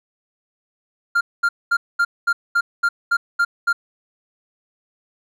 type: tone bursts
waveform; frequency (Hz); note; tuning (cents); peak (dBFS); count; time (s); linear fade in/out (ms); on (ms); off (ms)
triangle; 1396.9; F6; 0; -12; 10; 1.15-3.73; 10; 60; 220
effects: none